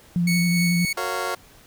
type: tone with vibrato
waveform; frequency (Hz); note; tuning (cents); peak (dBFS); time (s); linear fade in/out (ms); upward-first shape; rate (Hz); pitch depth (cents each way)
sine; 173.8; F3; -8; -18; 0.16-0.85; 0; sine; 11; 27
type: tone with tremolo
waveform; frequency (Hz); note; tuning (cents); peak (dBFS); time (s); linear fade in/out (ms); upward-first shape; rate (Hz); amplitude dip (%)
sawtooth; 2217; C#7; 0; -19; 0.27-0.93; 5; sine; 3.5; 30
type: chord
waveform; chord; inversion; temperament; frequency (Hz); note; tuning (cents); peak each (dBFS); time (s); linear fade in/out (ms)
20% pulse; Gb major seventh; none; just; 370 / 462.5 / 555 / 693.7; Gb4 / Bb4 / Db5 / F5; 0 / -14 / +2 / -12; -26; 0.97-1.35; 5
effects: pink hiss -51 dBFS RMS until 1.66 s